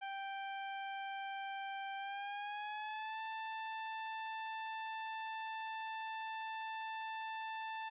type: tone with pitch glide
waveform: sawtooth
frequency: 784 to 885.1 Hz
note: G5 to A5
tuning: 0 to +10 cents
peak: -37 dBFS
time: 0.01-7.9 s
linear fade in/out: 20 ms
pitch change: +210 cents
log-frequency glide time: 1.97-3.21 s
effects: resampled to 8000 Hz